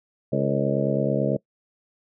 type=harmonic tone with a mistuned harmonic; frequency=69.1 Hz; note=C#2; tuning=5 cents flat; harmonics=2 / 3 / 4 / 5 / 6 / 7 / 8 / 9; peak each=-26 / -27 / -30 / -31 / -31 / -30 / -27 / -29 dBFS; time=0.32-1.37 s; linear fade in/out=10 ms; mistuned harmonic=6; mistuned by=+74 cents; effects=noise-tail reverb RT60 0.1 s tail -22 dB re dry